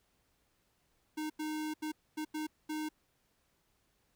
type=tone bursts at uneven times; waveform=square; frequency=308.1 Hz; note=D#4; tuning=17 cents flat; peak=-36 dBFS; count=6; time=1.17-1.3 / 1.39-1.74 / 1.82-1.92 / 2.17-2.25 / 2.34-2.47 / 2.69-2.89 s; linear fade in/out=10 ms; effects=pink hiss -75 dBFS RMS until 4.15 s